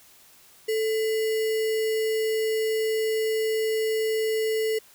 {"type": "tone with sample-and-hold", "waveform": "sine", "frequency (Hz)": 439.2, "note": "A4", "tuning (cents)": -3, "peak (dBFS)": -22, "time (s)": [0.68, 4.79], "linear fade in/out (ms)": 10, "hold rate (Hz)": 2450, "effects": ["white hiss -54 dBFS RMS until 4.94 s"]}